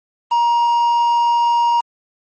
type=tone with quantisation; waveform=triangle; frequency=945 Hz; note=A#5; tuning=23 cents sharp; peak=-10 dBFS; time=0.31-1.81 s; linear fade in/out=10 ms; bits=6; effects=MP3 32 kbps